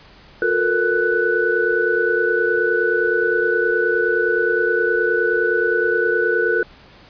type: tone cluster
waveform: sine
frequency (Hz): 359.1 / 445.4 / 475 / 1488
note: F4 / A4 / A#4 / F#6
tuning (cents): +48 / +21 / +33 / +9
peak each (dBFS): -22 / -21 / -22 / -19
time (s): 0.42-6.63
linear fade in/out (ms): 2
effects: pink hiss -46 dBFS RMS until 7.09 s + resampled to 11025 Hz